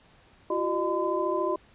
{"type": "tone cluster", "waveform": "sine", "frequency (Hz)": [343.5, 377.4, 610, 1017], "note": ["F4", "F#4", "D#5", "C6"], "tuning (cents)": [-29, 34, -34, -50], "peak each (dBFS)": -30, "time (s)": [0.5, 1.56], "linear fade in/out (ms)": 5, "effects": ["pink hiss -58 dBFS RMS until 1.74 s", "resampled to 8000 Hz"]}